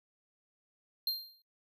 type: tone with exponential decay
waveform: square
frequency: 4186 Hz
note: C8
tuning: in tune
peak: -28 dBFS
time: 1.07-1.42 s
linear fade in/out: 2 ms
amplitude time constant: 74 ms
effects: noise-tail reverb RT60 0.1 s tail -23 dB re dry